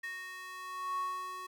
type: tone with high-pass filter sweep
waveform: square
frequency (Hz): 370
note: F#4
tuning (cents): 0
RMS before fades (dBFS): -40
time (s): 0.03-1.47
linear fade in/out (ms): 10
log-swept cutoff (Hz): 1800 to 860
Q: 7.9
effects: none